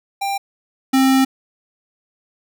square tone pair in turn, 792 / 265.2 Hz, G5 / C4, +18 / +23 cents, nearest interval octave + perfect fifth, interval 1895 cents, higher first, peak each -20 / -12 dBFS, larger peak second, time 0.21-0.38 / 0.93-1.25 s, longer second, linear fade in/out 10 ms, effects none

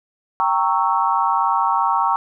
sine chord, G diminished seventh, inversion none, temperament equal with one note detuned, 784 / 927 / 1108.7 / 1318.5 Hz, G5 / Bb5 / Db6 / Fb6, 0 / -10 / 0 / 0 cents, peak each -22 / -19 / -20 / -24 dBFS, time 0.4-2.16 s, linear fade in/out 0 ms, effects none

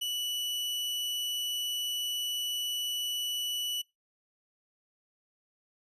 40% pulse tone, 2958 Hz, F#7, 1 cent flat, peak -30 dBFS, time 0.01-3.82 s, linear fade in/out 10 ms, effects noise-tail reverb RT60 0.2 s tail -23 dB re dry + resampled to 32000 Hz

